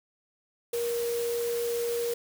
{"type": "tone in noise", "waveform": "sine", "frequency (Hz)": 471.8, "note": "A#4", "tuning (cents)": 21, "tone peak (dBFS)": -27, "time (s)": [0.73, 2.14], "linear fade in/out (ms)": 5, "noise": "white", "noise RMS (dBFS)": -39, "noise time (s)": [0.73, 2.14], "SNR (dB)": 9, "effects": []}